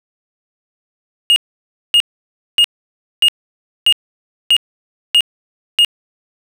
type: tone bursts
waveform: triangle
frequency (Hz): 2852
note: F7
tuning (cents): +36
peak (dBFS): -5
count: 8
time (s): 1.3-5.848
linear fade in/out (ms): 0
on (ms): 61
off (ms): 580
effects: none